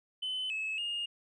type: tone with pitch steps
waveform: sine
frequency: 3034 / 2590 / 2839 Hz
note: F#7 / E7 / F7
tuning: +43 / -31 / +28 cents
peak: -31 dBFS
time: 0.22-1.06 s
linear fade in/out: 10 ms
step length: 280 ms
effects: tanh soft clip ceiling -30 dBFS